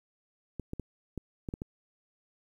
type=clicks; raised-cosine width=3 ms; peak=-23 dBFS; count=7; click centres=0.597 / 0.734 / 0.797 / 1.177 / 1.488 / 1.539 / 1.619 s; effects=10-bit